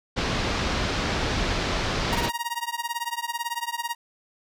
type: low-pass noise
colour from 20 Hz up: pink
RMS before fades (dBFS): -26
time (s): 0.16-2.3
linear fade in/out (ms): 20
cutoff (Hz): 5400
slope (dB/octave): 24
type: tone with tremolo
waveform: sawtooth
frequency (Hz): 942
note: A#5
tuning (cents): +18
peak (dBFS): -20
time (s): 2.12-3.95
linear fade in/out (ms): 10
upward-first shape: triangle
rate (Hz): 18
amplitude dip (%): 100
effects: none